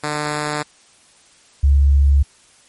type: tone pair in turn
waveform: 5% pulse / sine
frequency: 149.5 / 70.05 Hz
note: D3 / C#2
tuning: +31 / +19 cents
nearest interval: octave + minor second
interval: 1312 cents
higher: first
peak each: -9 dBFS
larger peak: neither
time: 0.03-0.63 / 1.63-2.23 s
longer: neither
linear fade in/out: 10 ms
effects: white hiss -51 dBFS RMS until 2.68 s + MP3 48 kbps